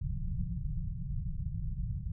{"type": "low-pass noise", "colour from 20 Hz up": "pink", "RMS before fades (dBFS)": -35, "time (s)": [0.01, 2.12], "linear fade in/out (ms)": 5, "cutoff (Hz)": 180, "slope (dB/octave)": 96, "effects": []}